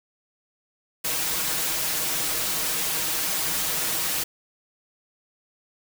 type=noise with comb filter; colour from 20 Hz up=white; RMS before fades=-26 dBFS; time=1.04-4.24 s; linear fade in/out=10 ms; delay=6.3 ms; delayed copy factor=+0.7; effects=none